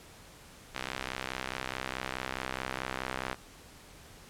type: tone with band-pass filter sweep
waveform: sawtooth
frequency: 64.7 Hz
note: C2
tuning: 19 cents flat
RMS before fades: -38 dBFS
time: 0.74-3.35 s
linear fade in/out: 20 ms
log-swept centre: 2500 to 1600 Hz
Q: 0.8
effects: pink hiss -53 dBFS RMS until 4.29 s + low-pass 12000 Hz 12 dB/octave